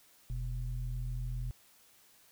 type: tone pair together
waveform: sine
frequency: 43.65 / 123.47 Hz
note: F1 / B2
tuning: 0 / 0 cents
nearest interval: octave + tritone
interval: 1800 cents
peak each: -35 / -37 dBFS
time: 0.3-1.51 s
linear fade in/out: 0 ms
effects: tanh soft clip ceiling -27 dBFS + white hiss -63 dBFS RMS until 2.31 s